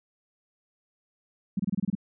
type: tone bursts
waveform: sine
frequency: 195.4 Hz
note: G3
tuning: 5 cents flat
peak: -23 dBFS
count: 8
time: 1.57-1.952 s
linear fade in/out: 5 ms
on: 25 ms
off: 26 ms
effects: none